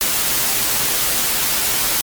white noise with comb filter, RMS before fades -18 dBFS, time 0.01-2.01 s, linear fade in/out 0 ms, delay 11 ms, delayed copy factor -0.6, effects MP3 96 kbps

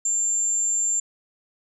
sine tone, 7300 Hz, A#8, 37 cents flat, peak -20 dBFS, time 0.05-1 s, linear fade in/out 5 ms, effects none

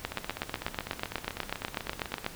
two click trains, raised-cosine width 0.3 ms, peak -19 / -13 dBFS, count 35 / 19, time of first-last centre 0.12-2.245 / 0.05-2.264 s, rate 16 / 8.13 Hz, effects pink hiss -46 dBFS RMS until 2.35 s

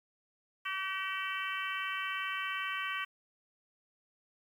harmonic tone, 382.5 Hz, G4, 42 cents flat, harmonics 3 / 4 / 5 / 6 / 7 / 8, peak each -39 / -40 / -41 / -42 / -42 / -43 dBFS, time 0.65-3.05 s, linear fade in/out 10 ms, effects 10-bit

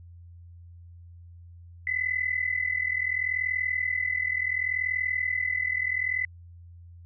sine tone pair together, 1992.3 / 2033 Hz, B6 / B6, +15 / +50 cents, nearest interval unison, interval 35 cents, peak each -28 dBFS, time 1.87-6.25 s, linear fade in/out 2 ms, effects added 86 Hz sine -45 dBFS peak until 7.05 s

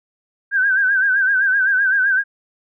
sine tone with vibrato, 1567 Hz, G6, 1 cent flat, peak -13 dBFS, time 0.51-2.24 s, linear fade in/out 50 ms, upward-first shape sine, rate 7.8 Hz, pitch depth 79 cents each way, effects none

